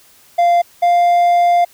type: tone pair in turn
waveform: triangle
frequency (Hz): 694 / 698.8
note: F5 / F5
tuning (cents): -11 / +1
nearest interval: unison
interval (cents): 12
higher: second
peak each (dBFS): -7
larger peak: neither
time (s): 0.38-0.62 / 0.82-1.65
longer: second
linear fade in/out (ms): 10
effects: white hiss -48 dBFS RMS until 1.73 s